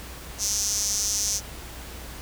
sawtooth tone with high-pass filter, 207.2 Hz, G#3, 4 cents flat, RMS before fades -26 dBFS, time 0.38-1.41 s, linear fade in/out 50 ms, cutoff 6000 Hz, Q 5.8, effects added 60 Hz sine -41 dBFS peak until 2.21 s + pink hiss -41 dBFS RMS until 2.21 s

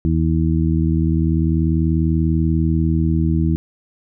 harmonic tone, 80.3 Hz, E2, 45 cents flat, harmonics 1 / 2 / 3 / 4, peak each -18 / -18 / -23 / -22 dBFS, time 0.05-3.56 s, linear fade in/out 0 ms, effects none

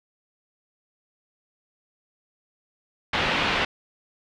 white low-pass noise, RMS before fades -24 dBFS, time 3.13-3.65 s, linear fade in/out 5 ms, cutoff 3200 Hz, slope 24 dB/octave, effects none

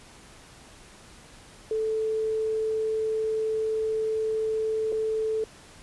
sine tone with dropouts, 438.6 Hz, A4, 6 cents flat, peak -24 dBFS, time 1.71-5.44 s, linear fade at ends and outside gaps 2 ms, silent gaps 4.921-4.925 s, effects pink hiss -50 dBFS RMS until 5.82 s + resampled to 24000 Hz

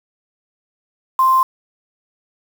sine tone with quantisation, 1046.5 Hz, C6, in tune, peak -10 dBFS, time 1.19-1.43 s, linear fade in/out 2 ms, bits 5, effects none

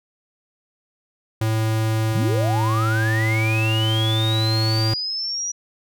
square tone, 110.5 Hz, A2, 8 cents sharp, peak -19 dBFS, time 1.41-4.94 s, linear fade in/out 5 ms
sine linear sweep, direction up, 87.31 to 5840 Hz, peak -23 dBFS, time 2.12-5.52 s, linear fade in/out 10 ms
effects none

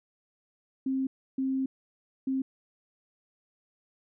sine tone bursts at uneven times, 265.4 Hz, C4, 25 cents sharp, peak -26 dBFS, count 3, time 0.86-1.07 / 1.38-1.66 / 2.27-2.42 s, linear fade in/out 5 ms, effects none

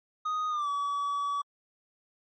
triangle tone with pitch glide, 1244.5 to 1141.2 Hz, D#6 to C#6, 0 to +50 cents, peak -26 dBFS, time 0.25-1.42 s, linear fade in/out 10 ms, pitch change -150 cents, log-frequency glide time 0.49-0.69 s, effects MP3 32 kbps

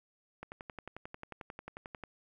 click train, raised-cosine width 0.5 ms, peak -28 dBFS, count 19, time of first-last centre 0.43-2.037 s, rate 11.2 Hz, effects 11-bit

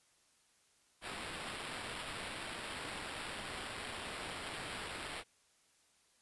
violet noise with sample-and-hold, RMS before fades -44 dBFS, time 1.01-5.24 s, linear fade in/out 50 ms, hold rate 6300 Hz, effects white hiss -71 dBFS RMS until 6.21 s + resampled to 24000 Hz

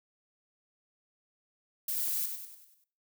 violet noise with echo, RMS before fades -33 dBFS, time 1.88-2.26 s, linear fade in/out 5 ms, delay 97 ms, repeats 6, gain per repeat -6 dB, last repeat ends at 2.842 s, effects noise-tail reverb RT60 0.4 s tail -17 dB re dry

